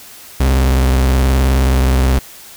40% pulse tone with vibrato, 65.41 Hz, C2, in tune, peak -9 dBFS, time 0.4-2.19 s, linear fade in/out 5 ms, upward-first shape sine, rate 19 Hz, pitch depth 99 cents each way, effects white hiss -37 dBFS RMS until 2.56 s

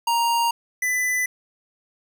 square tone pair in turn, 935 / 1998.4 Hz, A#5 / B6, +5 / +20 cents, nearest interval octave + minor second, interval 1315 cents, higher second, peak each -19 / -21 dBFS, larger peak first, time 0.07-0.51 / 0.82-1.26 s, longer neither, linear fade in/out 5 ms, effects none

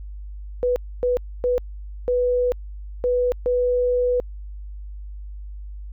sine tone bursts at uneven times, 493.9 Hz, B4, in tune, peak -17 dBFS, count 6, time 0.63-0.76 / 1.03-1.17 / 1.44-1.58 / 2.08-2.52 / 3.04-3.32 / 3.46-4.2 s, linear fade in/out 0 ms, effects added 50 Hz sine -32 dBFS peak until 5.92 s

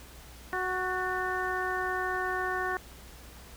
harmonic tone with a mistuned harmonic, 370 Hz, F#4, in tune, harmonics 1 / 2 / 3 / 4 / 5, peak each -35 / -35 / -35 / -35 / -35 dBFS, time 0.53-2.77 s, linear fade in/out 0 ms, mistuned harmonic 5, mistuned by -44 cents, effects added 60 Hz sine -50 dBFS peak until 3.56 s + pink hiss -51 dBFS RMS until 3.56 s

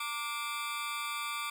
20% pulse tone with amplitude modulation, 1174.7 Hz, D6, in tune, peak -26 dBFS, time 0-1.5 s, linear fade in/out 5 ms, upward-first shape sine, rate 257 Hz, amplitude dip 80%, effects none

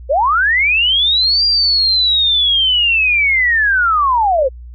sine linear two-way sweep, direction up then down, 493.9 to 4800 to 493.9 Hz, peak -10 dBFS, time 0.09-4.49 s, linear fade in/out 20 ms, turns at 1.45 s, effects added 60 Hz sine -30 dBFS peak until 4.74 s + AAC 64 kbps

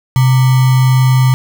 sine tone with sample-and-hold, 129 Hz, C3, 24 cents flat, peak -6 dBFS, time 0.16-1.34 s, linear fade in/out 0 ms, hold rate 1050 Hz, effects none

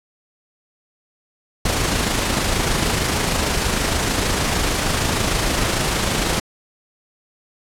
pink noise with amplitude modulation, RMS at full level -18 dBFS, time 1.65-6.4 s, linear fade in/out 5 ms, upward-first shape sine, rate 26.5 Hz, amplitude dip 35%, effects low-pass 10000 Hz 12 dB/octave

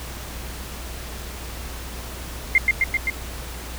sine tone with echo, 2099 Hz, C7, 5 cents sharp, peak -11 dBFS, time 2.55-2.58 s, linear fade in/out 2 ms, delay 130 ms, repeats 4, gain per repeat -2 dB, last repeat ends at 3.1 s, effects added 60 Hz sine -34 dBFS peak until 3.78 s + pink hiss -36 dBFS RMS until 3.78 s

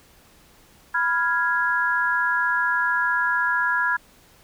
sine chord, F diminished, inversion second, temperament equal, 987.8 / 1396.9 / 1661.2 Hz, Cb6 / F6 / Ab6, 0 / 0 / 0 cents, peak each -25 / -24 / -22 dBFS, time 0.94-3.97 s, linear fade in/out 10 ms, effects pink hiss -54 dBFS RMS until 4.43 s

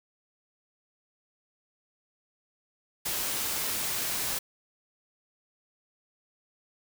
white noise, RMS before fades -31 dBFS, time 3.05-4.39 s, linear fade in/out 10 ms, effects none

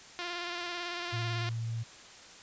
5% pulse tone with vibrato, 349.2 Hz, F4, in tune, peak -24 dBFS, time 0.19-1.49 s, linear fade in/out 0 ms, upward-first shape square, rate 18 Hz, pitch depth 22 cents each way
sine tone, 114.4 Hz, A#2, 32 cents flat, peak -32 dBFS, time 1.12-1.84 s, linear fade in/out 20 ms
effects white hiss -51 dBFS RMS until 2.42 s + resampled to 16000 Hz

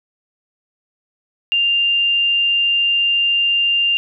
sine tone, 2794 Hz, F7, in tune, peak -13 dBFS, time 1.52-3.97 s, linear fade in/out 0 ms, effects none

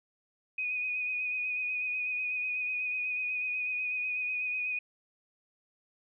sine tone with vibrato, 2489 Hz, D#7, in tune, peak -30 dBFS, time 0.58-4.79 s, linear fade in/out 5 ms, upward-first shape sine, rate 8.1 Hz, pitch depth 25 cents each way, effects none

